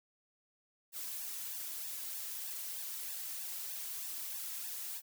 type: noise with flanger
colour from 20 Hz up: blue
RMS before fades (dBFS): -42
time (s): 0.92-5.02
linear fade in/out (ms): 50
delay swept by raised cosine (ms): 1.1 to 3.1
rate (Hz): 3.2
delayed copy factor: +0.9
effects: none